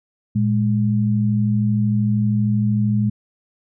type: tone pair together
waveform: sine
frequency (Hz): 114.76 / 207.7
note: A#2 / G#3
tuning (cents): -27 / 0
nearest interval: minor seventh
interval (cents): 1027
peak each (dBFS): -18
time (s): 0.35-3.1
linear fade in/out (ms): 10
effects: none